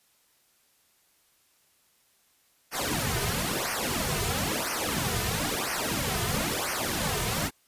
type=noise with flanger; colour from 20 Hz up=pink; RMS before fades=-29 dBFS; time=2.71-7.51 s; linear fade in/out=50 ms; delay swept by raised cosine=0.26 to 3.66 ms; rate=1 Hz; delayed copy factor=-0.9; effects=white hiss -66 dBFS RMS until 7.67 s + resampled to 32000 Hz